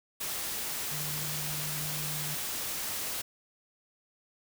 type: tone in noise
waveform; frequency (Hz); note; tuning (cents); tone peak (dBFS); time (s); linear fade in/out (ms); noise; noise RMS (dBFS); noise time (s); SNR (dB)
sine; 150.1; D3; +38; -39; 0.91-2.35; 10; white; -35; 0.2-3.22; -7
effects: none